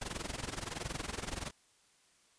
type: noise with amplitude modulation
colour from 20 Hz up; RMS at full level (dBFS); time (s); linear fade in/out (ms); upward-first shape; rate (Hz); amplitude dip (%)
pink; -37; 0.01-1.51; 10; sine; 21.4; 85
effects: white hiss -68 dBFS RMS until 2.38 s + resampled to 22050 Hz